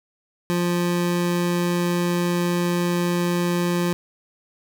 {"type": "tone", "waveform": "25% pulse", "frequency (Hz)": 174.9, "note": "F3", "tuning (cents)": 3, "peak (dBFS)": -16, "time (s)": [0.5, 3.93], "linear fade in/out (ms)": 0, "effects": []}